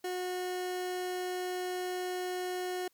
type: tone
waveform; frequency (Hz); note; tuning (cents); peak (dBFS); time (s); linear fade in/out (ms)
30% pulse; 363.8; F#4; -29; -31; 0.04-2.88; 5
effects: white hiss -72 dBFS RMS until 2.93 s